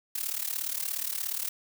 blue noise with amplitude modulation, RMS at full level -29 dBFS, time 0.15-1.49 s, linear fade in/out 5 ms, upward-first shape sine, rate 37 Hz, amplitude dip 85%, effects none

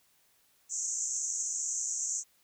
pink band-pass noise, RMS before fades -34 dBFS, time 0.69-2.24 s, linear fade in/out 50 ms, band 6100 to 7600 Hz, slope 96 dB/octave, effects white hiss -68 dBFS RMS until 2.43 s

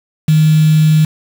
sine tone with quantisation, 155.56 Hz, D#3, in tune, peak -6 dBFS, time 0.28-1.05 s, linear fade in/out 5 ms, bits 4, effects none

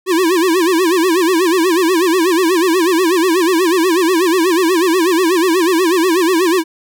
square tone with vibrato, 349.2 Hz, F4, in tune, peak -11 dBFS, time 0.06-6.64 s, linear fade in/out 50 ms, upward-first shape sine, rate 8.2 Hz, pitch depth 160 cents each way, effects none

